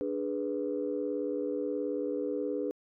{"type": "chord", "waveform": "sine", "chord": "G# diminished", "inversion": "second", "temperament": "equal", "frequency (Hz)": [293.7, 415.3, 493.9], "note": ["D4", "G#4", "B4"], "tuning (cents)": [0, 0, 0], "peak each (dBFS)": -34, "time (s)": [0.01, 2.71], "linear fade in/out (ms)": 0, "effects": ["tanh soft clip ceiling -21 dBFS"]}